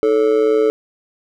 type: tone with amplitude modulation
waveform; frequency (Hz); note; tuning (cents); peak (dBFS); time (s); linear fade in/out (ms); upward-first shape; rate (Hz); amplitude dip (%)
triangle; 436.9; A4; -12; -6; 0.03-0.7; 0; sine; 123; 80
effects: none